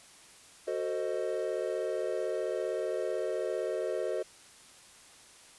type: chord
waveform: triangle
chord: F# diminished seventh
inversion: none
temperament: equal with one note detuned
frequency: 370 / 447.7 / 523.3 / 622.3 Hz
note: F#4 / A4 / C5 / Eb5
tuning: 0 / +30 / 0 / 0 cents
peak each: -34 dBFS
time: 0.67-4.23 s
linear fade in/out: 10 ms
effects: white hiss -55 dBFS RMS until 5.58 s + resampled to 24000 Hz